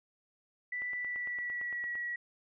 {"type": "tone with pitch glide", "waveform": "sine", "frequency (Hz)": [1975.5, 1923.7], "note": ["B6", "B6"], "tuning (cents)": [0, -46], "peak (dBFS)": -34, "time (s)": [0.72, 2.16], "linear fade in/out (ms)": 5, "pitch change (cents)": -46, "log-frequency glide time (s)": [0.94, 1.9]}
{"type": "click train", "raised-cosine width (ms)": 0.5, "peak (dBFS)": -35, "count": 11, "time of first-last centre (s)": [0.82, 1.954], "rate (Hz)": 8.82}
{"effects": []}